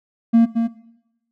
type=tone with echo; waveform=triangle; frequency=230 Hz; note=A#3; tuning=23 cents flat; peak=-6 dBFS; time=0.33-0.46 s; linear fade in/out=20 ms; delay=220 ms; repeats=1; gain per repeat=-7 dB; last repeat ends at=0.68 s; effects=noise-tail reverb RT60 0.9 s tail -19 dB re dry + tanh soft clip ceiling -3 dBFS